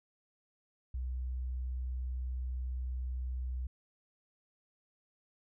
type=tone; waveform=sine; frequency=63 Hz; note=B1; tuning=35 cents sharp; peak=-34 dBFS; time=0.94-3.67 s; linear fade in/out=5 ms; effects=none